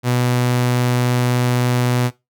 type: tone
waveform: sawtooth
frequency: 123.47 Hz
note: B2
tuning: in tune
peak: -11 dBFS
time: 0.03-2.11 s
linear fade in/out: 50 ms
effects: noise-tail reverb RT60 0.2 s tail -18 dB re dry